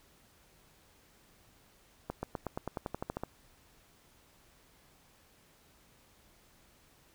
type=accelerating click train; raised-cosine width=1 ms; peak=-21 dBFS; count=13; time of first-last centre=2.1-3.236 s; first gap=130 ms; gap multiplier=0.94; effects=pink hiss -64 dBFS RMS until 7.14 s